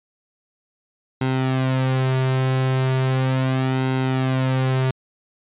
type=tone with flanger; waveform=sawtooth; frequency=130.81 Hz; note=C3; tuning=in tune; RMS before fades=-20 dBFS; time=1.21-4.91 s; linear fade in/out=5 ms; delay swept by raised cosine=1.7 to 4.3 ms; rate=0.37 Hz; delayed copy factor=-0.6; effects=resampled to 8000 Hz